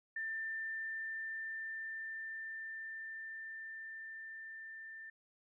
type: tone with level ramp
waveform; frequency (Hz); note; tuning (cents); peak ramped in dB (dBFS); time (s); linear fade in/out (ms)
sine; 1787; A6; +26; -37 to -47; 0.16-5.1; 5
effects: none